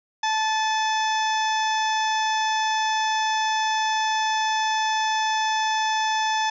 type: harmonic tone with a mistuned harmonic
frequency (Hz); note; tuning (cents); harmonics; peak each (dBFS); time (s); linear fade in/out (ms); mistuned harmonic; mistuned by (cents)
873; A5; -14; 1 / 2 / 3 / 4 / 5 / 6 / 7 / 8; -22 / -28 / -35 / -31 / -44 / -34 / -36 / -46; 0.23-6.5; 5; 3; -50
effects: none